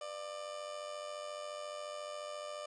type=tone with amplitude modulation; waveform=30% pulse; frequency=595 Hz; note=D5; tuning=22 cents sharp; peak=-36 dBFS; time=0.01-2.66 s; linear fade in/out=5 ms; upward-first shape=sine; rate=94.3 Hz; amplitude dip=60%; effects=resampled to 22050 Hz